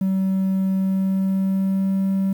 triangle tone with pitch glide, 190.9 to 193.23 Hz, G3 to G3, -46 to -25 cents, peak -15 dBFS, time 0.01-2.33 s, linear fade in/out 5 ms, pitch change +21 cents, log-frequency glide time 0.77-2.06 s, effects tanh soft clip ceiling -11 dBFS + 8-bit

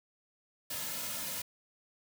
white noise with comb filter, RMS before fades -38 dBFS, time 0.7-1.42 s, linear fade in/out 5 ms, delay 2.6 ms, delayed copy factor -0.8, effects none

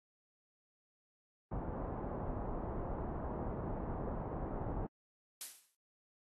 pink low-pass noise, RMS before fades -40 dBFS, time 1.51-4.87 s, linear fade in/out 10 ms, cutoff 1000 Hz, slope 24 dB/octave
blue noise with exponential decay, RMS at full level -39 dBFS, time 5.41-5.75 s, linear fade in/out 1 ms, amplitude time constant 72 ms
effects AAC 32 kbps

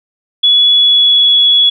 sine tone with pitch glide, 3397 to 3377 Hz, G#7 to G#7, +38 to +28 cents, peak -5 dBFS, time 0.43-1.7 s, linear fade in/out 10 ms, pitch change -10 cents, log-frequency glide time 0.71-1.32 s, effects none

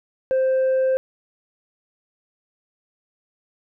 triangle tone with tanh clipping, 523.3 Hz, C5, in tune, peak -17 dBFS, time 0.31-0.97 s, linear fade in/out 0 ms, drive 7 dB, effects none

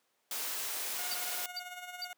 white noise, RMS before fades -37 dBFS, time 0.31-1.46 s, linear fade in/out 2 ms
15% pulse tone with tremolo, 720 Hz, F#5, 47 cents flat, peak -34 dBFS, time 0.99-2.13 s, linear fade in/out 0 ms, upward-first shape sine, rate 18 Hz, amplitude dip 55%
triangle tone bursts, 4628 Hz, D8, 26 cents flat, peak -34 dBFS, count 3, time 1.11-2.049 s, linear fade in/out 5 ms, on 33 ms, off 420 ms
effects pink hiss -75 dBFS RMS until 2.17 s + high-pass 400 Hz 12 dB/octave

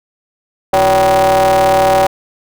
45% pulse ring-modulated tone, 100 Hz, G2, 35 cents sharp, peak -5 dBFS, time 0.73-2.07 s, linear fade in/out 5 ms, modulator 669 Hz, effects none

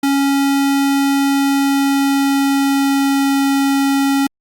square tone with pitch glide, 277.2 to 275.6 Hz, C#4 to C#4, 0 to -10 cents, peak -13 dBFS, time 0.03-4.27 s, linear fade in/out 5 ms, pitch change -10 cents, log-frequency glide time 1.21-3.45 s, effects Opus 48 kbps

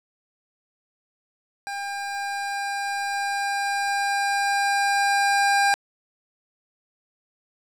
25% pulse tone with level ramp, 801 Hz, G5, 37 cents sharp, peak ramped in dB -25 to -13 dBFS, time 1.67-5.74 s, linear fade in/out 0 ms, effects low-pass 9000 Hz 12 dB/octave + 8-bit

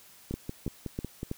two click trains, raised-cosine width 3 ms, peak -19 / -21 dBFS, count 4 / 6, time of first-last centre 0.34-1.314 / 0.31-1.231 s, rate 3.08 / 5.43 Hz, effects white hiss -55 dBFS RMS until 1.37 s

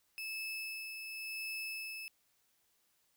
35% pulse tone with tremolo, 2611 Hz, E7, 17 cents flat, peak -37 dBFS, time 0.18-2.08 s, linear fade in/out 0 ms, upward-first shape sine, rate 0.92 Hz, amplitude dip 40%, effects white hiss -75 dBFS RMS until 3.16 s

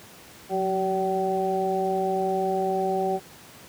harmonic tone with a mistuned harmonic, 190.8 Hz, G3, 47 cents flat, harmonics 1 / 2 / 3 / 4, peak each -32 / -26 / -31 / -26 dBFS, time 0.49-3.2 s, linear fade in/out 50 ms, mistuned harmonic 1, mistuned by -59 cents, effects pink hiss -47 dBFS RMS until 3.68 s + high-pass 100 Hz 12 dB/octave

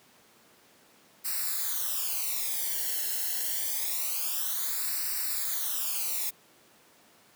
blue noise with flanger, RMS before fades -31 dBFS, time 1.24-6.31 s, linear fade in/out 20 ms, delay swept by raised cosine 0.3 to 0.84 ms, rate 0.26 Hz, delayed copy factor -1, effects pink hiss -59 dBFS RMS until 7.35 s + high-pass 200 Hz 12 dB/octave

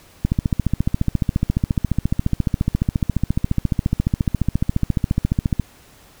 click train, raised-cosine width 5 ms, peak -5 dBFS, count 78, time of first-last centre 0.25-5.597 s, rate 14.4 Hz, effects pink hiss -49 dBFS RMS until 6.2 s

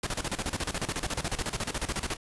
pink noise with tremolo, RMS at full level -30 dBFS, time 0.03-2.17 s, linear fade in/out 5 ms, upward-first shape square, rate 14 Hz, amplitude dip 80%, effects resampled to 24000 Hz

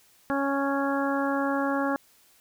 harmonic tone, 277.2 Hz, C#4, in tune, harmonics 1 / 2 / 3 / 4 / 5 / 6, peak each -27 / -30 / -32 / -33 / -34 / -35 dBFS, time 0.3-1.96 s, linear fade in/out 0 ms, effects white hiss -60 dBFS RMS until 2.4 s

